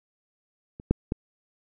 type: clicks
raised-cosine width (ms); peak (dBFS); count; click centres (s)
3; -27 / -7 / -13; 3; 0.799 / 0.91 / 1.121
effects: none